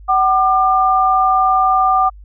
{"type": "tone pair together", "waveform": "sine", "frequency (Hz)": [754.7, 1198], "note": ["F#5", "D6"], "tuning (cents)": [34, 34], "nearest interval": "minor sixth", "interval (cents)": 800, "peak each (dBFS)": -13, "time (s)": [0.08, 2.1], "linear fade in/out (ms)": 20, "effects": ["added 50 Hz sine -35 dBFS peak until 2.24 s"]}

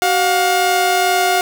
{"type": "tone pair together", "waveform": "sawtooth", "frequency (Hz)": [377.4, 712.4], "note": ["F#4", "F5"], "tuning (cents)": [34, 34], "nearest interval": "major seventh", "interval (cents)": 1100, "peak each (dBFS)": [-15, -10], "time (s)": [0.02, 1.41], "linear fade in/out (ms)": 0, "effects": []}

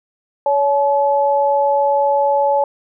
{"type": "tone pair together", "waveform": "sine", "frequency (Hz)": [563.5, 858], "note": ["C#5", "A5"], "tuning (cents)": [28, -44], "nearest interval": "perfect fifth", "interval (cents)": 728, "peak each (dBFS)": -15, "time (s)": [0.46, 2.64], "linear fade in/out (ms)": 2, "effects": []}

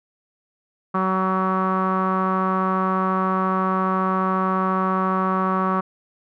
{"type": "tone with low-pass filter", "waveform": "sawtooth", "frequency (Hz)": 188.1, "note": "F#3", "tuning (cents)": 29, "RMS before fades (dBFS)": -21, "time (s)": [0.94, 5.81], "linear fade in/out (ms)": 10, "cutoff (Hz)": 1200, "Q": 8.2, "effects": []}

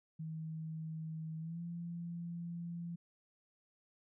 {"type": "tone with pitch glide", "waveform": "sine", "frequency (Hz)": [159.3, 170.73], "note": ["D#3", "F3"], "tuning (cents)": [41, -39], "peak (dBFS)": -40, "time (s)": [0.19, 2.96], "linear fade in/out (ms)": 10, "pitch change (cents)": 120, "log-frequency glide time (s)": [1.39, 1.61], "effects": []}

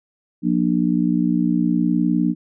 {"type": "harmonic tone", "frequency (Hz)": 59.6, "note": "A#1", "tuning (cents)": 39, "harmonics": [3, 4, 5], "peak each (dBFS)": [-20, -20, -20], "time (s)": [0.42, 2.35], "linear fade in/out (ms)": 50, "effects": []}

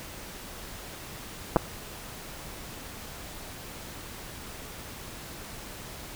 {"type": "clicks", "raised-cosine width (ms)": 1, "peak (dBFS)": -6, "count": 2, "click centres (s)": [1.561, 1.567], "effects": ["pink hiss -42 dBFS RMS until 6.15 s"]}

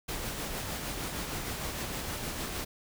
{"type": "noise with tremolo", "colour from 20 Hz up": "pink", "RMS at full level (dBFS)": -35, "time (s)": [0.08, 2.65], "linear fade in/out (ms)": 10, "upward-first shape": "sine", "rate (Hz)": 6.5, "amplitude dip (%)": 30, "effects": []}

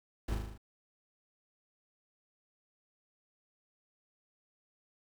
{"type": "noise with echo", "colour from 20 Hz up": "brown", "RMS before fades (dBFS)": -35, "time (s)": [0.28, 0.35], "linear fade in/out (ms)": 5, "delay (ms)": 38, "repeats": 6, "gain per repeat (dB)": -3, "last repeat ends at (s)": 0.578, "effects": []}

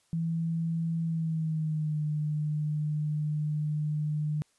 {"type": "tone with pitch glide", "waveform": "sine", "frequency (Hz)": [164.81, 151.13], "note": ["E3", "D3"], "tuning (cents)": [0, 50], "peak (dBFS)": -27, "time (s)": [0.13, 4.42], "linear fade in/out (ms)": 0, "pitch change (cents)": -150, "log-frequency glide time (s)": [1.03, 2.02], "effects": ["white hiss -69 dBFS RMS until 4.58 s", "resampled to 24000 Hz"]}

